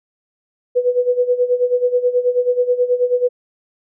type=tone with tremolo; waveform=sine; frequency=493.9 Hz; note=B4; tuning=in tune; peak=-10 dBFS; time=0.75-3.29 s; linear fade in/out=20 ms; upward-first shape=sine; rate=9.3 Hz; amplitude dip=80%; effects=none